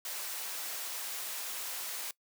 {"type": "high-pass noise", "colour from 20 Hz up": "white", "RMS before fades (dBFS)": -39, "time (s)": [0.05, 2.11], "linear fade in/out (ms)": 2, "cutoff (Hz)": 520, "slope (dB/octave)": 12, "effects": ["noise-tail reverb RT60 0.1 s tail -21 dB re dry"]}